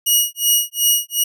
10% pulse tone with tremolo, 2897 Hz, F#7, 37 cents flat, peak -3 dBFS, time 0.06-1.24 s, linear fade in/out 10 ms, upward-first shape sine, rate 2.7 Hz, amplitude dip 100%, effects none

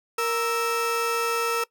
35% pulse tone pair together, 466.2 / 1318.6 Hz, A#4 / E6, 0 / 0 cents, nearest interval octave + tritone, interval 1800 cents, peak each -24 dBFS, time 0.18-1.64 s, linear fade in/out 5 ms, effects noise-tail reverb RT60 0.1 s tail -20 dB re dry

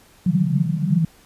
white band-pass noise, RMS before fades -19 dBFS, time 0.26-1.05 s, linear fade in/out 5 ms, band 140 to 190 Hz, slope 96 dB/octave, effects pink hiss -52 dBFS RMS until 1.25 s + resampled to 32000 Hz

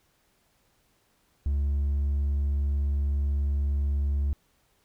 sine tone with hard clipping, 70.9 Hz, C#2, 40 cents sharp, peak -24 dBFS, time 1.46-4.33 s, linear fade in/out 0 ms, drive 2 dB, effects pink hiss -68 dBFS RMS until 4.84 s

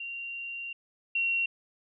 sine tone pair in turn, 2764 / 2740 Hz, F7 / F7, -19 / -34 cents, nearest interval unison, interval 15 cents, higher first, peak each -35 / -25 dBFS, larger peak second, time 0-0.73 / 1.15-1.46 s, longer first, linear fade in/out 5 ms, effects none

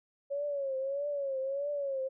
sine tone with vibrato, 554.4 Hz, C#5, in tune, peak -31 dBFS, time 0.3-2.09 s, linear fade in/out 20 ms, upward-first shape triangle, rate 1.6 Hz, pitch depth 100 cents each way, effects none

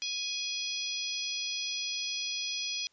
harmonic tone with a mistuned harmonic, 830.6 Hz, G#5, in tune, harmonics 3 / 4 / 5 / 6 / 7, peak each -39 / -37 / -41 / -38 / -40 dBFS, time 0.02-2.87 s, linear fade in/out 0 ms, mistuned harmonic 5, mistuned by +21 cents, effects white hiss -68 dBFS RMS until 2.92 s + resampled to 16000 Hz

